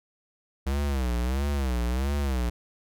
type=tone with vibrato; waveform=square; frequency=65.41 Hz; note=C2; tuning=in tune; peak=-25 dBFS; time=0.66-2.5 s; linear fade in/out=10 ms; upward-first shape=sine; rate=1.5 Hz; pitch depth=170 cents each way; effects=none